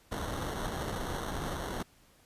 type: noise with sample-and-hold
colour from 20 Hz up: pink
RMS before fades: -36 dBFS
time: 0.11-1.83 s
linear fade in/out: 10 ms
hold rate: 2450 Hz
effects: pink hiss -63 dBFS RMS until 2.25 s + resampled to 32000 Hz